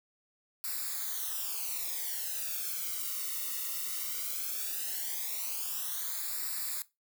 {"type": "noise with flanger", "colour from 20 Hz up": "blue", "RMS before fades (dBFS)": -36, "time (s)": [0.64, 6.82], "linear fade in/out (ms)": 0, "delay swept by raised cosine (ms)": [0.32, 1.24], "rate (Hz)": 0.17, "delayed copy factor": -0.9, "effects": ["noise-tail reverb RT60 0.2 s tail -17 dB re dry"]}